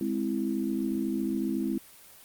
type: chord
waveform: sine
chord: Ab augmented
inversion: none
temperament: equal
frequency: 207.7 / 261.6 / 329.6 Hz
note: Ab3 / C4 / E4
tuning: 0 / 0 / 0 cents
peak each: -31 dBFS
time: 0.01-1.78 s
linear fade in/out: 2 ms
effects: white hiss -52 dBFS RMS until 2.24 s + Opus 24 kbps